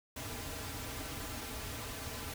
pink noise with comb filter, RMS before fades -42 dBFS, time 0.16-2.34 s, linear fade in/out 5 ms, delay 5.5 ms, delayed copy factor -0.75, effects none

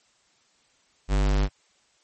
square tone, 49.37 Hz, G1, 13 cents sharp, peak -20 dBFS, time 1.08-1.49 s, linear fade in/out 50 ms, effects white hiss -64 dBFS RMS until 2.03 s + MP3 32 kbps

